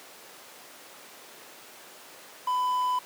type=tone with quantisation; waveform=triangle; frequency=1000 Hz; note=B5; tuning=21 cents sharp; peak=-22 dBFS; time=2.47-2.99 s; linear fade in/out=5 ms; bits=8; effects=pink hiss -47 dBFS RMS until 3.05 s + high-pass 400 Hz 12 dB/octave